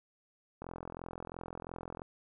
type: click train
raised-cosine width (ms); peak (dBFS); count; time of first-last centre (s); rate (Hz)
1; -28; 61; 0.62-2.019; 42.9
effects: none